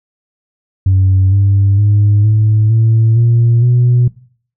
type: tone with pitch steps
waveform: sine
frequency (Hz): 95 / 99.09 / 103.36 / 107.81 / 112.45 / 117.3 / 122.35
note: F#2 / G2 / G#2 / A2 / A2 / A#2 / B2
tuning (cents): +46 / +19 / -8 / -35 / +38 / +11 / -16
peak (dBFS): -5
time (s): 0.86-4.08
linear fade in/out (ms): 5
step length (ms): 460
effects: noise-tail reverb RT60 0.5 s tail -20 dB re dry + tanh soft clip ceiling -4 dBFS